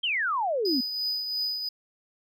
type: exponential sweep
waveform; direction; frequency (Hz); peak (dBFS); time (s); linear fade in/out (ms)
sine; down; 3262 to 235; -24; 0.03-0.81; 10
type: tone with tremolo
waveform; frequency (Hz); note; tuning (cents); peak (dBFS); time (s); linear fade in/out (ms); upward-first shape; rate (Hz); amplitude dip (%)
triangle; 4978; D#8; 0; -24; 0.65-1.69; 5; triangle; 2.9; 50
effects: none

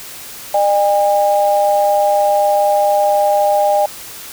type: tone pair together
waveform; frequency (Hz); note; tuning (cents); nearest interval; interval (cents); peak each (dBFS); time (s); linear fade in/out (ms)
sine; 604 / 809.3; D5 / G#5; +48 / -45; perfect fourth; 507; -13; 0.54-3.86; 5
effects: white hiss -32 dBFS RMS until 4.32 s

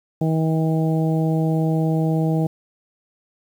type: harmonic tone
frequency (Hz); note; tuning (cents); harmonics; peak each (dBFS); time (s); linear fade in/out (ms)
159.8; D#3; +47; 1 / 2 / 3 / 4 / 5; -18 / -24 / -28 / -30 / -32; 0.21-2.47; 5
effects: 8-bit

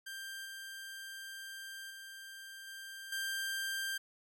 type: tone with level steps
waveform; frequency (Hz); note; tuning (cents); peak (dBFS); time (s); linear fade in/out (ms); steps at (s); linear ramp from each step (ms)
sawtooth; 1582; G6; +15; -39 / -41 / -44 / -42 / -32; 0.06-3.98; 10; 0.45 / 1.9 / 2.67 / 3.12; 5
effects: none

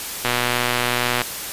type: click train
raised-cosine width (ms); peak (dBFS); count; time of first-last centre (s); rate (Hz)
0.3; -3; 119; 0.25-1.217; 122
effects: white hiss -29 dBFS RMS until 1.52 s + resampled to 32000 Hz

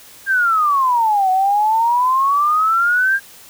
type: exponential two-way sweep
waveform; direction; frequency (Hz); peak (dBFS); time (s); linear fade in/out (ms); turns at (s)
sine; down then up; 1619 to 740 to 1619; -12; 0.26-3.2; 50; 1.3
effects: white hiss -42 dBFS RMS until 3.49 s

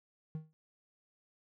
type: tone with exponential decay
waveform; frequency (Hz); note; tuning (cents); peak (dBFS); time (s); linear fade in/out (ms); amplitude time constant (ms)
triangle; 156.9; D#3; +15; -32; 0.35-0.53; 0; 38
effects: none

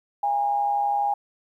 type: tone with amplitude modulation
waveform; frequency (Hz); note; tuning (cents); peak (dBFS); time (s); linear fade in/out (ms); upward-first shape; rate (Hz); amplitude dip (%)
sine; 815; G#5; -33; -18; 0.23-1.14; 5; sine; 132; 50
effects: 10-bit

